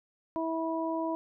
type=harmonic tone; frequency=325.6 Hz; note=E4; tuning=21 cents flat; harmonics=1 / 2 / 3; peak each=-32 / -34 / -35 dBFS; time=0.36-1.15 s; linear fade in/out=0 ms; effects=none